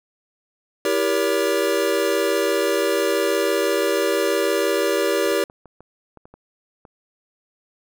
square chord, E diminished seventh, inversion none, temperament just, 329.6 / 395.6 / 474.7 / 569.6 Hz, E4 / G4 / Bb4 / Db5, 0 / +16 / +31 / +47 cents, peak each -27 / -23 / -25 / -24 dBFS, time 0.85-5.44 s, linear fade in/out 2 ms
clicks, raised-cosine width 1 ms, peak -30 dBFS, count 9, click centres 5.262 / 5.317 / 5.499 / 5.657 / 5.806 / 6.173 / 6.255 / 6.34 / 6.852 s
effects none

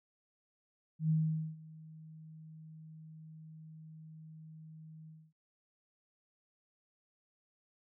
sine tone with ADSR envelope, 157.9 Hz, D#3, 26 cents sharp, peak -26 dBFS, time 0.99-5.33 s, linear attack 110 ms, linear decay 460 ms, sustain -23 dB, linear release 250 ms, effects none

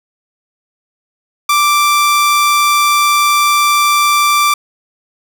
sawtooth tone, 1174.7 Hz, D6, in tune, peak -5 dBFS, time 1.49-4.54 s, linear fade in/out 5 ms, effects none

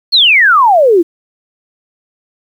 sine exponential sweep, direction down, 4435 to 318.3 Hz, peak -4 dBFS, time 0.12-1.03 s, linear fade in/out 20 ms, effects 7-bit

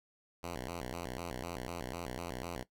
5% pulse tone with vibrato, 73.42 Hz, D2, in tune, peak -28 dBFS, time 0.43-2.63 s, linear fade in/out 5 ms, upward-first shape square, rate 4 Hz, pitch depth 280 cents each way, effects noise-tail reverb RT60 0.1 s tail -17 dB re dry

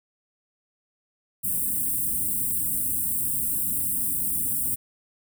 white band-stop noise, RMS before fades -26 dBFS, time 1.43-4.76 s, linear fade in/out 20 ms, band 310 to 8100 Hz, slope 96 dB/octave, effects none

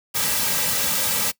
white noise with comb filter, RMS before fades -22 dBFS, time 0.14-1.32 s, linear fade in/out 20 ms, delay 2.8 ms, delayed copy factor -0.85, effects noise-tail reverb RT60 0.1 s tail -21 dB re dry

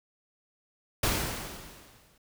pink noise with exponential decay, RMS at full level -25 dBFS, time 1.03-2.18 s, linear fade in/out 5 ms, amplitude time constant 250 ms, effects none

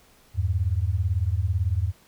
sine beating tone pair, 82.41 / 100.41 Hz, E2 / G2, 0 / +42 cents, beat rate 18 Hz, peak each -24 dBFS, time 0.34-1.93 s, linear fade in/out 50 ms, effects pink hiss -57 dBFS RMS until 2.07 s

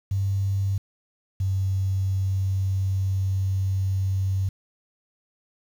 sine tone pair in turn, 98 / 95.87 Hz, G2 / G2, 0 / -38 cents, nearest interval unison, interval 38 cents, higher first, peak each -21 dBFS, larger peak neither, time 0.11-0.78 / 1.4-4.49 s, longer second, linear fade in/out 5 ms, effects 8-bit

